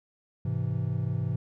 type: chord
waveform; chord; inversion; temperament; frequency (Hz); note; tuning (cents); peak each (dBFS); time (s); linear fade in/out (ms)
triangle; Ab augmented; none; equal with one note detuned; 103.83 / 129.46 / 164.81; Ab2 / C3 / E3; 0 / -18 / 0; -29 / -28 / -31; 0.45-1.36; 5
effects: none